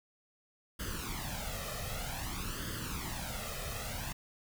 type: noise with flanger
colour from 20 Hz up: pink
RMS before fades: -39 dBFS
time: 0.79-4.13 s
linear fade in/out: 10 ms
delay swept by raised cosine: 0.62 to 1.62 ms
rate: 0.53 Hz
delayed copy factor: +0.75
effects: none